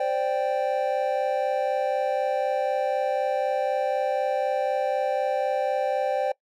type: chord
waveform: triangle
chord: C suspended second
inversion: none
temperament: equal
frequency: 523.3 / 587.3 / 784 Hz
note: C5 / D5 / G5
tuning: 0 / 0 / 0 cents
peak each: -25 dBFS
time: 0-6.32 s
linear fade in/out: 5 ms
effects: noise-tail reverb RT60 0.1 s tail -22 dB re dry